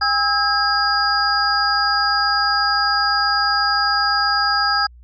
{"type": "tone cluster", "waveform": "sine", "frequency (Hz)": [811, 1297, 1625, 4867], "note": ["G#5", "E6", "G#6", "D#8"], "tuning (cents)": [-41, -28, -38, -39], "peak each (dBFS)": [-22, -20, -21, -20], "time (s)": [0.01, 4.87], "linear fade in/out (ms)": 10, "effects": ["added 60 Hz sine -41 dBFS peak until 5.03 s"]}